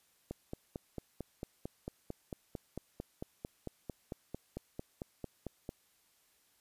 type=click train; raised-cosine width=2 ms; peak=-26 dBFS; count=25; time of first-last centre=0.31-5.691 s; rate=4.46 Hz; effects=white hiss -71 dBFS RMS until 6.6 s + resampled to 32000 Hz